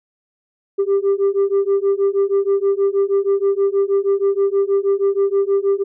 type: beating tone pair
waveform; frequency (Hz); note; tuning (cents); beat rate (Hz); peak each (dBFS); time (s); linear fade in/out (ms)
sine; 392.7 / 399; G4 / G4; +3 / +31; 6.3; -15; 0.78-5.84; 20
effects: tanh soft clip ceiling -11 dBFS